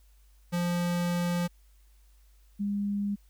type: tone pair in turn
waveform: square / sine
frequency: 174.61 / 202.7 Hz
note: F3 / G#3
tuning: 0 / -42 cents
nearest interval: minor third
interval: 258 cents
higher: second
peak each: -27 / -27 dBFS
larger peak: neither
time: 0.52-1.48 / 2.59-3.16 s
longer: first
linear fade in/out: 20 ms
effects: added 50 Hz sine -56 dBFS peak until 3.29 s + white hiss -69 dBFS RMS until 3.29 s